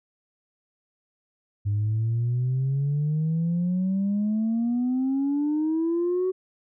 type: exponential sweep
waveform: sine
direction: up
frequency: 100.7 to 376.5 Hz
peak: -20 dBFS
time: 1.65-6.32 s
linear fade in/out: 20 ms
effects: tanh soft clip ceiling -19 dBFS